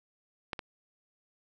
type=clicks; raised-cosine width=0.3 ms; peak=-17 / -21 dBFS; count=2; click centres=0.532 / 0.592 s; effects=none